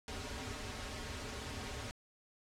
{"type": "noise with comb filter", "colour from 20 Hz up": "pink", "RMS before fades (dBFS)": -43, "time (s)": [0.08, 1.91], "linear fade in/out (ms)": 0, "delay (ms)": 5.9, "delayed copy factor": -0.95, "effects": ["low-pass 7000 Hz 12 dB/octave"]}